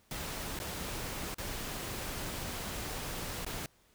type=noise with dropouts; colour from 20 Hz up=pink; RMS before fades=-39 dBFS; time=0.11-3.66 s; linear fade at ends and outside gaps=1 ms; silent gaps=0.59-0.6 / 1.344-1.383 / 3.448-3.464 s; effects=pink hiss -67 dBFS RMS until 3.94 s